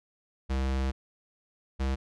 square tone pair in turn, 66.2 / 66.55 Hz, C2 / C2, +21 / +30 cents, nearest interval unison, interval 9 cents, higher second, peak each -27 dBFS, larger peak neither, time 0.49-0.92 / 1.79-1.96 s, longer first, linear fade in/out 20 ms, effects low-pass 6000 Hz 12 dB/octave

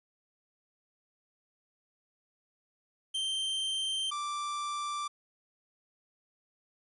45% pulse tone pair in turn, 3136 / 1174.7 Hz, G7 / D6, 0 / 0 cents, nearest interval octave + perfect fourth, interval 1700 cents, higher first, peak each -30 / -33 dBFS, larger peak first, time 3.14-4.11 / 4.11-5.08 s, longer neither, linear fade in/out 10 ms, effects resampled to 24000 Hz + 12-bit

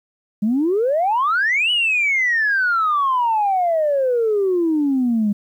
sine exponential two-way sweep, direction up then down, 200.4 to 2979 to 200.4 Hz, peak -14 dBFS, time 0.42-5.33 s, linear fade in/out 10 ms, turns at 1.71 s, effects tanh soft clip ceiling -11 dBFS + 9-bit

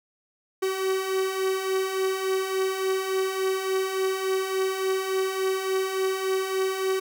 45% pulse beating tone pair, 378 / 381.5 Hz, F#4 / G4, +37 / -47 cents, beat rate 3.5 Hz, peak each -31 / -25 dBFS, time 0.62-7 s, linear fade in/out 10 ms, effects none

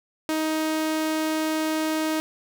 sawtooth tone, 313.9 Hz, D#4, 15 cents sharp, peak -19 dBFS, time 0.29-2.2 s, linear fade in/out 0 ms, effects none

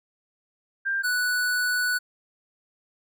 sine / square tone pair in turn, 1588 / 1480.7 Hz, G6 / F#6, +22 / +1 cents, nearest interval minor second, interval 121 cents, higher first, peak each -23 dBFS, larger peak neither, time 0.85-1.03 / 1.03-1.99 s, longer second, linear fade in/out 20 ms, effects none

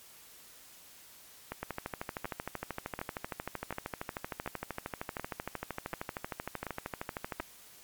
two click trains, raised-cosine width 0.5 ms, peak -20 / -21 dBFS, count 76 / 9, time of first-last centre 1.63-7.399 / 1.52-7.402 s, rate 13 / 1.36 Hz, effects white hiss -55 dBFS RMS until 7.83 s + MP3 96 kbps

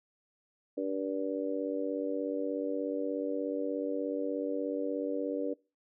harmonic tone, 96.7 Hz, G2, 23 cents flat, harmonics 3 / 4 / 5 / 6, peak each -34 / -40 / -35 / -38 dBFS, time 0.77-5.54 s, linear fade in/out 10 ms, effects noise-tail reverb RT60 0.3 s tail -23 dB re dry

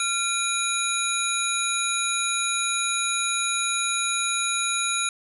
sine tone cluster, 1380 / 2422 / 3843 / 6740 / 9960 Hz, F6 / D#7 / B7 / G#8 / D#9, -21 / -47 / -48 / +25 / +1 cents, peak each -29 dBFS, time 0-5.09 s, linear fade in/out 2 ms, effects 9-bit

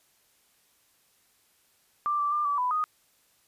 sine tone with pitch steps, 1182 / 1167 / 1195 / 1152 / 996 / 1241 Hz, D6 / D6 / D6 / D6 / B5 / D#6, +11 / -11 / +30 / -34 / +14 / -5 cents, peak -24 dBFS, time 2.06-2.84 s, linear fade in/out 0 ms, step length 130 ms, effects white hiss -66 dBFS RMS until 3.47 s + resampled to 32000 Hz

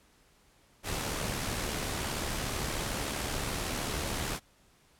pink noise with amplitude modulation, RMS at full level -32 dBFS, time 0.83-4.4 s, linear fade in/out 50 ms, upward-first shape sine, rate 73.4 Hz, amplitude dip 40%, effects pink hiss -64 dBFS RMS until 4.99 s + low-pass 12000 Hz 12 dB/octave

